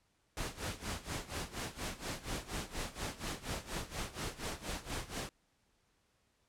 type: noise with tremolo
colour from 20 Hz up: pink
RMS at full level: -38 dBFS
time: 0.37-5.29 s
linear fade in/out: 0 ms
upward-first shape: sine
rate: 4.2 Hz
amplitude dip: 85%
effects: pink hiss -75 dBFS RMS until 6.48 s + low-pass 10000 Hz 12 dB/octave